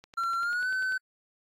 click train, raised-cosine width 0.2 ms, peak -31 dBFS, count 10, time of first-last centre 0.04-0.922 s, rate 10.2 Hz
triangle tone with pitch glide, 1363 to 1521.1 Hz, F6 to F#6, -43 to +47 cents, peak -25 dBFS, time 0.17-0.98 s, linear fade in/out 10 ms, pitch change +190 cents, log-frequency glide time 0.38-0.7 s
effects AAC 48 kbps

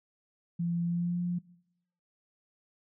sine tone with pitch glide, 171.1 to 175.81 Hz, F3 to F3, -35 to +12 cents, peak -28 dBFS, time 0.59-1.39 s, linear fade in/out 10 ms, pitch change +47 cents, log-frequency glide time 0.83-1.21 s, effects noise-tail reverb RT60 0.8 s tail -22 dB re dry

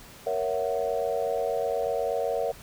sine chord, F# dominant seventh, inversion first, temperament equal, 466.2 / 554.4 / 659.3 / 740 Hz, A#4 / C#5 / E5 / F#5, 0 / 0 / 0 / 0 cents, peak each -29 / -30 / -31 / -33 dBFS, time 0.26-2.52 s, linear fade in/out 10 ms, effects pink hiss -48 dBFS RMS until 2.62 s

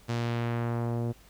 sawtooth tone with low-pass filter sweep, 118 Hz, A#2, 22 cents sharp, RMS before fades -30 dBFS, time 0.08-1.13 s, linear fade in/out 20 ms, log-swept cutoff 6500 to 480 Hz, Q 0.95, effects added 50 Hz sine -57 dBFS peak until 1.29 s + pink hiss -58 dBFS RMS until 1.29 s

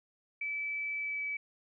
sine tone with pitch glide, 2307 to 2292 Hz, D7 to D7, -31 to -43 cents, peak -33 dBFS, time 0.41-1.37 s, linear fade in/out 5 ms, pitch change -12 cents, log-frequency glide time 0.98-1.24 s, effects none

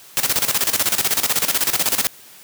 white noise with tremolo, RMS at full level -17 dBFS, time 0.17-2.07 s, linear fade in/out 0 ms, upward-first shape square, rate 16 Hz, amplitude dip 75%, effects white hiss -44 dBFS RMS until 2.43 s + high-pass 80 Hz 12 dB/octave

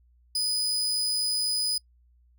35% pulse tone, 4978 Hz, D#8, in tune, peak -23 dBFS, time 0.35-1.78 s, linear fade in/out 5 ms, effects noise-tail reverb RT60 0.1 s tail -26 dB re dry + added 60 Hz sine -58 dBFS peak until 2.38 s

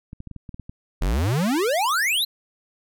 clicks, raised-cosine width 5 ms, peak -24 dBFS, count 9, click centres 0.131 / 0.204 / 0.273 / 0.313 / 0.363 / 0.492 / 0.544 / 0.597 / 0.695 s
square exponential sweep, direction up, 38.45 to 4186 Hz, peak -20 dBFS, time 1.01-2.25 s, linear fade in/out 10 ms
effects none

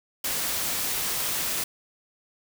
white noise, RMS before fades -28 dBFS, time 0.24-1.64 s, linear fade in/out 5 ms, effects none

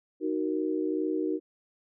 sine chord, D# minor, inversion none, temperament just, 311.1 / 373.4 / 466.7 Hz, D#4 / F#4 / A#4, 0 / +16 / +2 cents, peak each -29 / -31 / -34 dBFS, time 0.2-1.4 s, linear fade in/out 50 ms, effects none

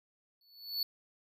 square tone with exponential growth, 4442 Hz, C#8, 3 cents sharp, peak -29 dBFS, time 0.41-0.83 s, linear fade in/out 2 ms, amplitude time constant 90 ms, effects none

